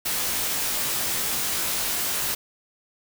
white noise with comb filter, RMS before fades -26 dBFS, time 0.05-2.35 s, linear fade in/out 10 ms, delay 19 ms, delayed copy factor -1, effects none

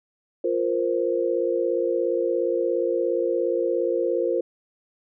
sine chord, F suspended fourth, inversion none, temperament equal, 349.2 / 466.2 / 523.3 Hz, F4 / Bb4 / C5, 0 / 0 / 0 cents, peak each -25 dBFS, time 0.44-4.41 s, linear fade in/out 5 ms, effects none

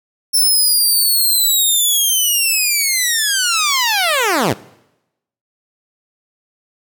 10% pulse linear sweep, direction down, 5380 to 86.2 Hz, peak -5 dBFS, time 0.33-4.54 s, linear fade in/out 20 ms, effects noise-tail reverb RT60 0.9 s tail -20 dB re dry

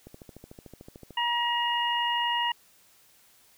click train, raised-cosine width 2 ms, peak -31 dBFS, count 15, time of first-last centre 0.07-1.107 s, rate 13.5 Hz
harmonic tone, 952 Hz, A#5, 36 cents sharp, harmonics 1 / 2 / 3, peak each -27 / -32 / -29 dBFS, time 1.17-2.52 s, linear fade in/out 5 ms
effects white hiss -60 dBFS RMS until 3.57 s

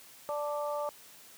harmonic tone, 293.7 Hz, D4, in tune, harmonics 2 / 3 / 4, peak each -33 / -38 / -39 dBFS, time 0.29-0.89 s, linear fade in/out 0 ms, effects white hiss -54 dBFS RMS until 1.37 s + high-pass 100 Hz 12 dB/octave

